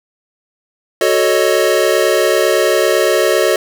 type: chord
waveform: square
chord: D# half-diminished seventh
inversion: first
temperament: equal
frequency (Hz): 370 / 440 / 554.4 / 622.3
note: F#4 / A4 / C#5 / D#5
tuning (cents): 0 / 0 / 0 / 0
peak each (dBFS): -17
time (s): 1.01-3.56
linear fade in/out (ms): 2
effects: none